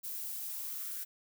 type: noise with high-pass filter sweep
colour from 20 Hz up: violet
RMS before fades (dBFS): -40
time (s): 0.03-1.05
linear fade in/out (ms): 20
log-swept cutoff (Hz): 480 to 1600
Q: 4.1
effects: none